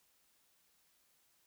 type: silence
effects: white hiss -73 dBFS RMS until 1.46 s